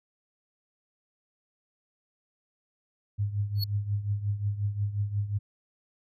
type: tone with tremolo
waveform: sine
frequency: 102.4 Hz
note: G#2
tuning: 24 cents flat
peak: -23 dBFS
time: 3.18-5.39 s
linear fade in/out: 20 ms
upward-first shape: triangle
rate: 5.6 Hz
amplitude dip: 80%
type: tone with exponential growth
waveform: square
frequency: 4374 Hz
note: C#8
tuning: 24 cents flat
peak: -26 dBFS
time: 3.55-3.64 s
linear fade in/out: 5 ms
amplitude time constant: 18 ms
effects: none